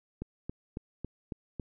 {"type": "click train", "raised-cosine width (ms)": 3, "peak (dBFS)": -23, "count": 6, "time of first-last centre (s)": [0.22, 1.597], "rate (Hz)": 3.63, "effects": []}